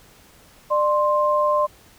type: tone pair together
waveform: sine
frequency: 598 / 1050.2 Hz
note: D5 / C6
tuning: +31 / +6 cents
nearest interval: minor seventh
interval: 975 cents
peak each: -19 dBFS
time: 0.7-1.67 s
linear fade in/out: 20 ms
effects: pink hiss -51 dBFS RMS until 1.98 s